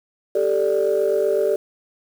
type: chord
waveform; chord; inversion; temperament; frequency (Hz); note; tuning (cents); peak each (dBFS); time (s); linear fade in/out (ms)
sine; G suspended second; none; equal; 392 / 440 / 587.3; G4 / A4 / D5; 0 / 0 / 0; -20; 0.35-1.56; 5
effects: tanh soft clip ceiling -10 dBFS + 7-bit